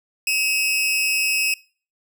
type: tone pair together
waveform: sawtooth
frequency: 2550 / 2739 Hz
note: D#7 / F7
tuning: +42 / -34 cents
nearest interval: minor second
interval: 124 cents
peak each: -16 / -23 dBFS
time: 0.27-1.54 s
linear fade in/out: 2 ms
effects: noise-tail reverb RT60 0.4 s tail -23 dB re dry